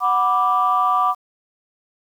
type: chord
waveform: sine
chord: B minor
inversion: second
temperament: equal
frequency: 740 / 987.8 / 1174.7 Hz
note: F#5 / B5 / D6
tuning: 0 / 0 / 0 cents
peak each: -20 / -22 / -16 dBFS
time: 0-1.15 s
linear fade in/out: 50 ms
effects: tanh soft clip ceiling -7 dBFS + 8-bit